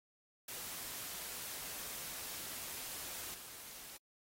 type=noise with level steps; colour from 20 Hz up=white; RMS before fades=-45 / -51 dBFS; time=0.48-3.97 s; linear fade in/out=5 ms; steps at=3.34 s; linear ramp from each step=2 ms; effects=AAC 48 kbps